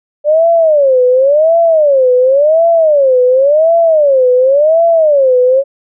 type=tone with vibrato; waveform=sine; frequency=580 Hz; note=D5; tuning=22 cents flat; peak=-5 dBFS; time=0.24-5.64 s; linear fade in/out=50 ms; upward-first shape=sine; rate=0.92 Hz; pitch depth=260 cents each way; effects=none